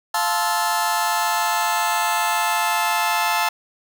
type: chord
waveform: sawtooth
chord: F major seventh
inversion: none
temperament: just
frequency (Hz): 698.5 / 873.1 / 1047.7 / 1309.6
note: F5 / A5 / C6 / E6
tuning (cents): 0 / -14 / +2 / -12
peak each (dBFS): -22 / -17 / -23 / -22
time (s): 0.14-3.49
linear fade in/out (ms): 5
effects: none